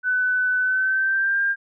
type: tone with pitch glide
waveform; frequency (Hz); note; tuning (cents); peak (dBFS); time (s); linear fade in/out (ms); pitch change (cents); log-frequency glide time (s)
sine; 1502 to 1600.5; F#6 to G6; +26 to +36; -18; 0.03-1.56; 50; +110; 0.6-1.41
effects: none